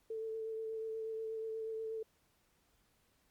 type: tone with vibrato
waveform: sine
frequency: 443.7 Hz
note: A4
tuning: 14 cents sharp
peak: -38 dBFS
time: 0.1-2.03 s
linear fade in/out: 5 ms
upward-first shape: sine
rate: 8.3 Hz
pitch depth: 16 cents each way
effects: pink hiss -74 dBFS RMS until 3.3 s + Opus 48 kbps